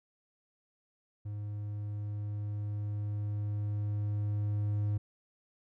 triangle tone with level ramp, 103.83 Hz, G#2, in tune, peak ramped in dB -34 to -26 dBFS, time 1.25-4.98 s, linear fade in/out 10 ms, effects none

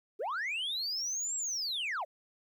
sine linear two-way sweep, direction up then down, 349.5 to 7670 to 524 Hz, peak -30 dBFS, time 0.19-2.05 s, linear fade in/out 20 ms, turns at 1.36 s, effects tanh soft clip ceiling -31 dBFS + 12-bit

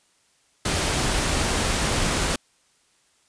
pink noise, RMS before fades -23 dBFS, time 0.65-2.36 s, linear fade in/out 5 ms, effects white hiss -63 dBFS RMS until 3.28 s + resampled to 22050 Hz

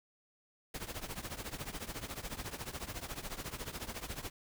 pink noise with tremolo, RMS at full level -39 dBFS, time 0.74-4.3 s, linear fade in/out 5 ms, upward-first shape triangle, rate 14 Hz, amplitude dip 90%, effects none

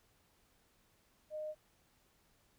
sine tone, 614 Hz, D#5, 23 cents flat, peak -39 dBFS, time 1.3-1.55 s, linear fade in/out 50 ms, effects pink hiss -72 dBFS RMS until 2.58 s

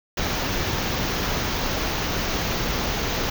pink band-stop noise, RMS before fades -25 dBFS, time 0.17-3.3 s, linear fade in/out 5 ms, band 6700 to 14000 Hz, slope 96 dB/octave, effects none

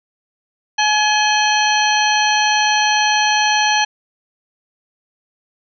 harmonic tone with a mistuned harmonic, 847 Hz, G#5, 34 cents sharp, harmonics 1 / 2 / 3 / 4 / 5 / 7, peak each -16 / -19 / -21 / -22 / -23 / -24 dBFS, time 0.78-3.85 s, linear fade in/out 10 ms, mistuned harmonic 4, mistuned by -120 cents, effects none

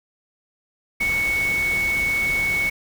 sine tone in noise, 2217 Hz, C#7, in tune, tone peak -19 dBFS, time 1-2.7 s, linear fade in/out 10 ms, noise pink, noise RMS -32 dBFS, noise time 1-2.7 s, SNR +10 dB, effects none

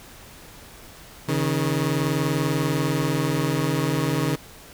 20% pulse tone pair together, 137.1 / 157.41 Hz, C#3 / D#3, -19 / +20 cents, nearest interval major second, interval 239 cents, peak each -19 dBFS, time 1.28-4.36 s, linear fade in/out 10 ms, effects pink hiss -45 dBFS RMS until 4.73 s

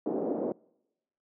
pink band-pass noise, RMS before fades -31 dBFS, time 0.06-0.52 s, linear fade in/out 2 ms, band 240 to 590 Hz, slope 24 dB/octave, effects noise-tail reverb RT60 0.9 s tail -26 dB re dry + high-pass 150 Hz 12 dB/octave

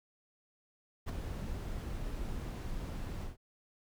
brown noise with ADSR envelope, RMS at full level -31 dBFS, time 1.06-3.37 s, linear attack 33 ms, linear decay 7 ms, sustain -8 dB, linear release 140 ms, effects none

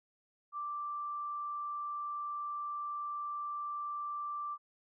sine tone, 1174.7 Hz, D6, in tune, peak -36 dBFS, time 0.52-4.58 s, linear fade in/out 50 ms, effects none

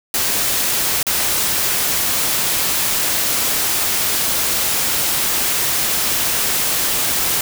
white noise with dropouts, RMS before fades -18 dBFS, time 0.14-7.41 s, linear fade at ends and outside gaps 2 ms, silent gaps 1.029-1.067 s, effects none

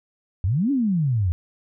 sine exponential two-way sweep, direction up then down, 82.4 to 292.3 to 82.4 Hz, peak -18 dBFS, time 0.44-1.32 s, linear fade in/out 0 ms, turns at 0.71 s, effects none

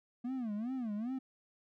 triangle tone with vibrato, 233.1 Hz, A#3, in tune, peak -33 dBFS, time 0.24-1.19 s, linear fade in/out 10 ms, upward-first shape sine, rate 2.5 Hz, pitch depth 220 cents each way, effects none

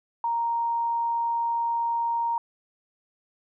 sine tone, 932.3 Hz, A#5, in tune, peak -23 dBFS, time 0.24-2.38 s, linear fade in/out 2 ms, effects none

